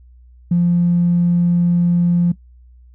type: tone with tanh clipping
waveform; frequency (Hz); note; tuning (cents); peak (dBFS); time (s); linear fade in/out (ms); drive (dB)
triangle; 173.8; F3; -8; -11; 0.51-2.32; 5; 4
effects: noise-tail reverb RT60 0.1 s tail -17 dB re dry + added 61 Hz sine -42 dBFS peak until 2.94 s